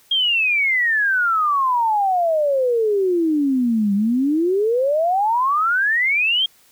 sine exponential two-way sweep, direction down then up, 3261 to 196 to 3261 Hz, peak -15 dBFS, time 0.11-6.46 s, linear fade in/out 5 ms, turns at 3.94 s, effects white hiss -54 dBFS RMS until 6.71 s

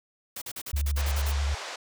white noise bursts, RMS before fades -37 dBFS, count 10, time 0.36-1.317 s, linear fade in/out 5 ms, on 57 ms, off 43 ms
sine tone with vibrato, 71 Hz, C#2, 42 cents sharp, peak -24 dBFS, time 0.73-1.55 s, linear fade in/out 10 ms, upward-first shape square, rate 12 Hz, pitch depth 43 cents each way
pink band-pass noise, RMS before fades -38 dBFS, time 0.97-1.76 s, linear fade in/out 5 ms, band 500 to 7000 Hz, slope 24 dB/octave
effects none

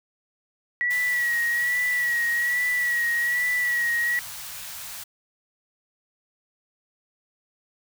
sine tone with vibrato, 1928 Hz, B6, 42 cents flat, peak -21 dBFS, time 0.81-4.19 s, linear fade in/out 0 ms, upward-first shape sine, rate 1.2 Hz, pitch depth 41 cents each way
white band-stop noise, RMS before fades -37 dBFS, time 0.9-5.04 s, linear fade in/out 10 ms, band 170 to 680 Hz, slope 24 dB/octave
effects none

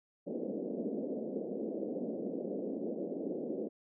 pink band-pass noise, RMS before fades -38 dBFS, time 0.26-3.69 s, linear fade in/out 20 ms, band 200 to 570 Hz, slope 48 dB/octave, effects none

